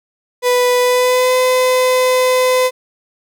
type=tone with pitch glide; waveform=35% pulse; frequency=494.7 to 508.6 Hz; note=B4 to C5; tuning=+3 to -49 cents; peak=-9 dBFS; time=0.42-2.71 s; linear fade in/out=50 ms; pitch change=+48 cents; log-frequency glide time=0.8-1.35 s; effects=none